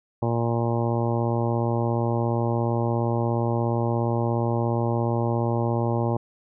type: harmonic tone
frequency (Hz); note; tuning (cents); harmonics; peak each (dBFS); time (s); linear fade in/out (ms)
117.1; A#2; +8; 1 / 2 / 3 / 4 / 5 / 6 / 7 / 8 / 9; -24 / -29 / -29 / -32 / -31 / -38 / -32 / -36 / -39; 0.22-6.17; 5
effects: none